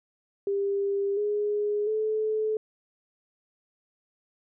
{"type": "tone with pitch steps", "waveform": "sine", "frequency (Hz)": [398.6, 415.5, 433.2], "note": ["G4", "G#4", "A4"], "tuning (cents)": [29, 1, -27], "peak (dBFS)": -24, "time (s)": [0.47, 2.57], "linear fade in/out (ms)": 2, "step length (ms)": 700, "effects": []}